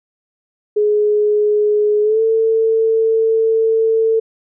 sine tone with pitch glide, 419.5 to 447 Hz, G#4 to A4, +17 to +27 cents, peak -11 dBFS, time 0.76-4.2 s, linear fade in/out 10 ms, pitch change +110 cents, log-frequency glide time 2.02-2.21 s, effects none

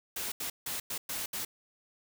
white noise bursts at uneven times, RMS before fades -36 dBFS, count 6, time 0.16-0.32 / 0.4-0.5 / 0.66-0.8 / 0.9-0.98 / 1.09-1.26 / 1.33-1.45 s, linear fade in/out 5 ms, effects none

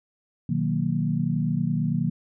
sine chord, B major seventh, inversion none, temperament equal, 123.47 / 155.56 / 185 / 233.1 Hz, B2 / D#3 / F#3 / A#3, 0 / 0 / 0 / 0 cents, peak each -30 / -25 / -28 / -28 dBFS, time 0.49-2.1 s, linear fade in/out 5 ms, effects none

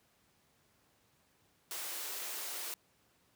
white high-pass noise, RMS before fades -41 dBFS, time 1.71-2.74 s, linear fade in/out 0 ms, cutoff 310 Hz, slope 48 dB/octave, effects pink hiss -71 dBFS RMS until 3.35 s + high-pass 80 Hz 12 dB/octave

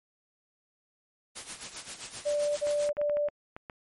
white noise with tremolo, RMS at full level -38 dBFS, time 1.35-2.9 s, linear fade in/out 20 ms, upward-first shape sine, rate 7.6 Hz, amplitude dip 70%
sine tone bursts, 587.3 Hz, D5, in tune, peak -25 dBFS, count 3, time 2.25-3.292 s, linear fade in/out 20 ms, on 320 ms, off 41 ms
clicks, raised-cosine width 0.5 ms, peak -26 dBFS, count 9, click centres 2.67 / 2.891 / 2.969 / 3.015 / 3.097 / 3.17 / 3.286 / 3.565 / 3.698 s
effects MP3 48 kbps

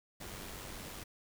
pink noise with amplitude modulation, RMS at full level -44 dBFS, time 0.2-1.04 s, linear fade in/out 10 ms, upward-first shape sine, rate 95.7 Hz, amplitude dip 40%, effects none

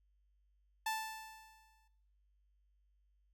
sawtooth tone with exponential decay, 880 Hz, A5, in tune, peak -30 dBFS, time 0.86-1.88 s, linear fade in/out 5 ms, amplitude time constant 220 ms, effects noise-tail reverb RT60 0.8 s tail -18 dB re dry + added 50 Hz sine -70 dBFS peak until 3.33 s

